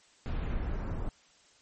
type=noise with low-pass filter sweep; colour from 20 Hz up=brown; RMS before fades=-33 dBFS; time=0.26-1.09 s; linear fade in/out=0 ms; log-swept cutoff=3400 to 1100 Hz; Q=1.1; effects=white hiss -62 dBFS RMS until 1.61 s + MP3 32 kbps